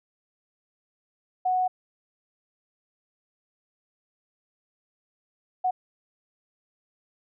sine tone bursts at uneven times, 738 Hz, F#5, 5 cents flat, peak -21 dBFS, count 2, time 1.45-1.68 / 5.64-5.71 s, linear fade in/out 10 ms, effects none

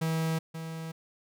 45% pulse tone pair in turn, 161.5 / 162.13 Hz, E3 / E3, -35 / -28 cents, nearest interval unison, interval 7 cents, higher second, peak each -27 / -36 dBFS, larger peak first, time 0.01-0.39 / 0.54-0.92 s, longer neither, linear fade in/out 10 ms, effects none

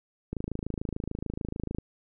click train, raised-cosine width 3 ms, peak -19 dBFS, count 40, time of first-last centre 0.33-1.785 s, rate 26.8 Hz, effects none

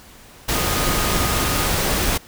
sine tone in noise, 1240 Hz, D#6, 6 cents flat, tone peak -29 dBFS, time 0.54-1.67 s, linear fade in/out 10 ms, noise pink, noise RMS -20 dBFS, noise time 0.48-2.18 s, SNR -12 dB, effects pink hiss -45 dBFS RMS until 2.27 s

